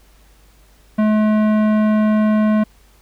sine tone with tanh clipping, 214.3 Hz, A3, 45 cents flat, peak -14 dBFS, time 0.98-2.64 s, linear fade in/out 10 ms, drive 16 dB, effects added 50 Hz sine -49 dBFS peak until 3.01 s + pink hiss -54 dBFS RMS until 3.01 s

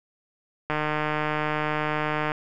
click train, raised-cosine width 0.5 ms, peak -11 dBFS, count 247, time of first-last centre 0.7-2.318 s, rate 152 Hz, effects none

